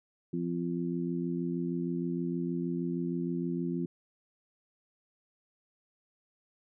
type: harmonic tone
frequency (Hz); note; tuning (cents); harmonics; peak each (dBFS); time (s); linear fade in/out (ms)
86.4; F2; -18; 2 / 3 / 4; -33 / -35 / -36; 0.33-3.86; 5
effects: none